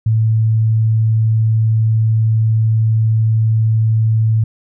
sine tone, 110.9 Hz, A2, 14 cents sharp, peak -10 dBFS, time 0.06-4.44 s, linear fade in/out 5 ms, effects none

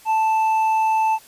sine tone with hard clipping, 880 Hz, A5, in tune, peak -17 dBFS, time 0.05-1.19 s, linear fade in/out 50 ms, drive 4 dB, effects white hiss -48 dBFS RMS until 1.27 s + resampled to 32000 Hz

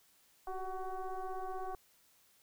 sine tone with frequency modulation, 370 Hz, F#4, in tune, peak -37 dBFS, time 0.47-1.75 s, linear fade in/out 2 ms, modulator 378 Hz, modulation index 1.8, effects white hiss -68 dBFS RMS until 2.42 s

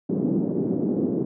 white band-pass noise, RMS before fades -24 dBFS, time 0.09-1.25 s, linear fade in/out 5 ms, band 170 to 340 Hz, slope 24 dB/octave, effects none

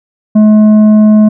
sine tone with tanh clipping, 213.7 Hz, G#3, 50 cents sharp, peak -3 dBFS, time 0.35-1.29 s, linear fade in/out 10 ms, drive 7 dB, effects none

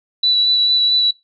sine tone with vibrato, 3951 Hz, B7, in tune, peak -12 dBFS, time 0.23-1.11 s, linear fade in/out 5 ms, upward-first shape sine, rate 4.5 Hz, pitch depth 12 cents each way, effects noise-tail reverb RT60 0.2 s tail -19 dB re dry

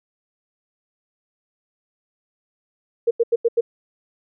sine tone bursts, 466.2 Hz, A#4, in tune, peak -13 dBFS, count 5, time 3.07-3.61 s, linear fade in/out 10 ms, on 40 ms, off 85 ms, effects none

